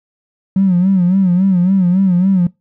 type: tone with vibrato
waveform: triangle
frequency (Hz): 185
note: F#3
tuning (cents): 0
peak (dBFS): -5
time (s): 0.56-2.47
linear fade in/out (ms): 5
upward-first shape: sine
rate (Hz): 3.6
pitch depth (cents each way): 99
effects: noise-tail reverb RT60 0.2 s tail -25 dB re dry + tanh soft clip ceiling -6 dBFS